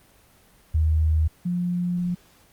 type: tone pair in turn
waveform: sine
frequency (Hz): 78.6 / 176.78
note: D#2 / F3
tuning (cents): +18 / +21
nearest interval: octave + major second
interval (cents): 1403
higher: second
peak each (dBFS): -17 / -22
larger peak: first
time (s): 0.74-1.28 / 1.45-2.15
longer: second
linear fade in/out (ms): 10
effects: pink hiss -56 dBFS RMS until 2.52 s + Opus 24 kbps